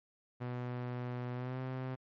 sawtooth tone with pitch glide, 123.47 to 129.61 Hz, B2 to C3, 0 to -16 cents, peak -33 dBFS, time 0.4-1.96 s, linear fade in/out 20 ms, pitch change +84 cents, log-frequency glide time 1.34-1.59 s, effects low-pass 2000 Hz 12 dB/octave + MP3 48 kbps

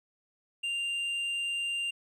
sine tone with hard clipping, 2789 Hz, F7, 3 cents flat, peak -31 dBFS, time 0.63-1.91 s, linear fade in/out 10 ms, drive 4 dB, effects none

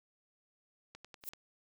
click train, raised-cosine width 0.2 ms, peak -32 dBFS, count 5, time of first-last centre 0.95-1.335 s, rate 10.4 Hz
violet noise with exponential growth, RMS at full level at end -36 dBFS, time 1.21-1.29 s, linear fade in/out 1 ms, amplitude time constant 16 ms
effects none

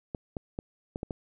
clicks, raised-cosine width 2 ms, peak -20 dBFS, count 6, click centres 0.148 / 0.368 / 0.589 / 0.959 / 1.031 / 1.108 s, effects none

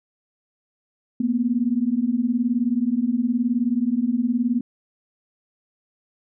sine beating tone pair, 230 / 249 Hz, A#3 / B3, -23 / +14 cents, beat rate 19 Hz, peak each -22 / -21 dBFS, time 1.2-4.61 s, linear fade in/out 5 ms, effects none

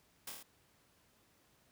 white noise with echo, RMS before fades -44 dBFS, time 0.27-0.3 s, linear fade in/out 5 ms, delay 26 ms, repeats 5, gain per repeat -2 dB, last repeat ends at 0.43 s, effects pink hiss -70 dBFS RMS until 1.71 s + high-pass 60 Hz 12 dB/octave

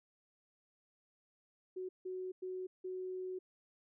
sine tone bursts at uneven times, 370.5 Hz, F#4, 2 cents sharp, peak -39 dBFS, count 4, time 1.76-1.89 / 2.05-2.32 / 2.42-2.67 / 2.84-3.39 s, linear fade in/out 10 ms, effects none

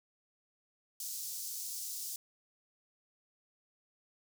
pink high-pass noise, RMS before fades -41 dBFS, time 1-2.16 s, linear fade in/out 2 ms, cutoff 5300 Hz, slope 24 dB/octave, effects none

